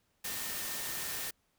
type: tone in noise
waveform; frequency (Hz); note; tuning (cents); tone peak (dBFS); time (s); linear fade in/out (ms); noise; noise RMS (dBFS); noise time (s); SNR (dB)
sine; 1815; A#6; -47; -48; 0.24-1.31; 10; white; -38; 0.24-1.31; -13
effects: pink hiss -75 dBFS RMS until 1.58 s